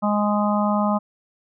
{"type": "harmonic tone", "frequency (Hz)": 207.7, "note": "G#3", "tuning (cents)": 0, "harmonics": [1, 3, 4, 5, 6], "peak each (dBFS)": [-20, -25, -26, -27, -28], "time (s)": [0.02, 0.99], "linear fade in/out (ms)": 20, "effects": []}